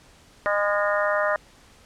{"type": "harmonic tone with a mistuned harmonic", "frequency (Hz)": 204.2, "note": "G#3", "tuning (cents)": -29, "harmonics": [3, 4, 5, 6, 7, 8, 9], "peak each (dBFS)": [-23, -34, -30, -28, -29, -34, -29], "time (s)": [0.46, 1.36], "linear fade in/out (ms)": 0, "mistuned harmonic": 8, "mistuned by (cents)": 33, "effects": ["pink hiss -53 dBFS RMS until 1.85 s", "low-pass 9000 Hz 12 dB/octave"]}